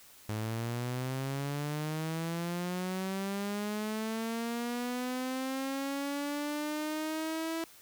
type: linear sweep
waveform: sawtooth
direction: up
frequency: 105.6 to 329.6 Hz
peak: -29 dBFS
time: 0.29-7.64 s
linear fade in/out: 0 ms
effects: white hiss -56 dBFS RMS until 7.81 s